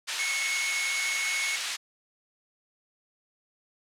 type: band-pass noise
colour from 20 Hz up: pink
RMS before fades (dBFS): -33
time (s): 0.07-1.77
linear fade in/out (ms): 20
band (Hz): 1900 to 7600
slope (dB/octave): 12
type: tone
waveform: square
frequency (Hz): 2193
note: C#7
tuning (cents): -19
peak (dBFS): -29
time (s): 0.19-1.56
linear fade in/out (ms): 2
effects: low-pass 12000 Hz 12 dB/octave